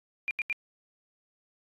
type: tone bursts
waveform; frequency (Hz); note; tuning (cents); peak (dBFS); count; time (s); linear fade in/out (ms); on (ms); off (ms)
sine; 2400; D7; +37; -27; 3; 0.28-0.527; 0; 29; 80
effects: AAC 32 kbps